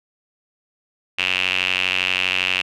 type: tone with band-pass filter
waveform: sawtooth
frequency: 92.5 Hz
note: F#2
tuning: in tune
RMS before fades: -21 dBFS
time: 1.18-2.62 s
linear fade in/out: 10 ms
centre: 2700 Hz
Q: 7.3
effects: none